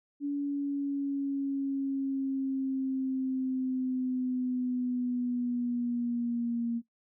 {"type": "linear sweep", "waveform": "sine", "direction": "down", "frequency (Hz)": [286.3, 233.1], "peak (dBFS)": -28, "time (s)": [0.2, 6.82], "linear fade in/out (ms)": 50, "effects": ["noise-tail reverb RT60 0.1 s tail -17 dB re dry"]}